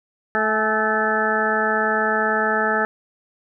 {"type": "harmonic tone with a mistuned harmonic", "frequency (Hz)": 217.8, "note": "A3", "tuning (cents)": -17, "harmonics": [1, 2, 3, 4, 6, 7, 8], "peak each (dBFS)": [-28, -25, -26, -25, -24, -27, -23], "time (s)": [0.35, 2.85], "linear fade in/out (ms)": 0, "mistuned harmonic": 4, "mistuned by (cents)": -31, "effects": []}